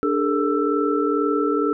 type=tone cluster; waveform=sine; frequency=293.2 / 411.9 / 454 / 1327 Hz; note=D4 / G#4 / A#4 / E6; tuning=-3 / -14 / -46 / +11 cents; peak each=-22 / -23 / -24 / -25 dBFS; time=0.03-1.73 s; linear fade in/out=0 ms; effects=none